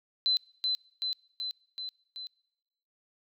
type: tone with echo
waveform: sine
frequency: 4049 Hz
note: B7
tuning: 42 cents sharp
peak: -23 dBFS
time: 0.26-0.37 s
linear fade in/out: 0 ms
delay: 380 ms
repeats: 5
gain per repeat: -3 dB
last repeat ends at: 2.27 s
effects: noise-tail reverb RT60 1.0 s tail -26 dB re dry